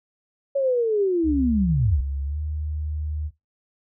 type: linear sweep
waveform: sine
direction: down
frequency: 561 to 58.5 Hz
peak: -18 dBFS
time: 0.55-2.01 s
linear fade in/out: 10 ms
type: tone with pitch glide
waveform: sine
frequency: 69.3 to 76.01 Hz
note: C#2 to D#2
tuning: 0 to -40 cents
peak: -25 dBFS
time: 1.23-3.31 s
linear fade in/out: 50 ms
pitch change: +160 cents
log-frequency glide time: 2.24-2.39 s
effects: noise-tail reverb RT60 0.2 s tail -18 dB re dry